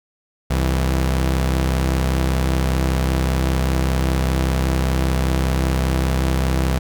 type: tone pair together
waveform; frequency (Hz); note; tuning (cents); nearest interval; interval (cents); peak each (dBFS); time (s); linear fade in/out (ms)
sawtooth; 65.1 / 164.35; C2 / E3; -8 / -5; octave + major third; 1603; -13 / -21; 0.5-6.79; 10
effects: none